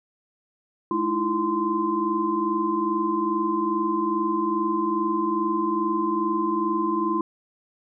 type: tone cluster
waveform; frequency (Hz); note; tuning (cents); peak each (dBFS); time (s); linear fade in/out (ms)
sine; 213.2 / 313.1 / 335.5 / 1036; G#3 / D#4 / E4 / C6; +46 / +11 / +31 / -17; -31 / -29 / -25 / -25; 0.91-7.21; 2
effects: none